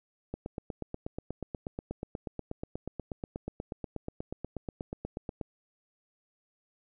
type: click train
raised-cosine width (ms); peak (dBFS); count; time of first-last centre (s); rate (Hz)
2; -22; 43; 0.34-5.412; 8.28
effects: none